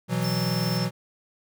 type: chord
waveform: square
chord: B suspended fourth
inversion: none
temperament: equal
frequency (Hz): 123.47 / 164.81 / 185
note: B2 / E3 / F#3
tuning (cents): 0 / 0 / 0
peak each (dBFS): -29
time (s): 0.08-0.91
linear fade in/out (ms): 50
type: noise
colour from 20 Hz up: blue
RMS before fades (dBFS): -42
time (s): 0.21-0.78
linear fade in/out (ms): 10
type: tone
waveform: sine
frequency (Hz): 5320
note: E8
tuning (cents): +15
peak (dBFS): -32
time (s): 0.24-0.85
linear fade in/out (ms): 2
effects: none